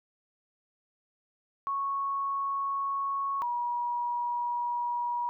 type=tone pair in turn; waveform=sine; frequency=1105 / 961.2 Hz; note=C#6 / B5; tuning=-6 / -47 cents; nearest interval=major second; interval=241 cents; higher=first; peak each=-28 dBFS; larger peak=neither; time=1.67-3.42 / 3.42-5.29 s; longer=second; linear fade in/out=0 ms; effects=none